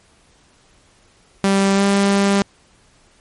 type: tone with pitch glide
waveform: sawtooth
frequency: 196 to 198.85 Hz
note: G3 to G3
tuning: 0 to +25 cents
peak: -9 dBFS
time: 1.44-2.42 s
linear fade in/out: 0 ms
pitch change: +25 cents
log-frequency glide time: 1.74-1.83 s
effects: pink hiss -54 dBFS RMS until 3.2 s + MP3 48 kbps